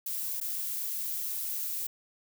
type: noise with dropouts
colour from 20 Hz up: violet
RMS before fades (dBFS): -34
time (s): 0.06-1.87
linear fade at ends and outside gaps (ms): 5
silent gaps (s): 0.402-0.411
effects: none